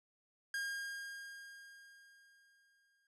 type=tone with exponential decay; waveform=45% pulse; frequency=1617 Hz; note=G#6; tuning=47 cents flat; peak=-36 dBFS; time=0.54-3.07 s; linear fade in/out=2 ms; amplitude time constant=550 ms; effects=low-pass 11000 Hz 12 dB/octave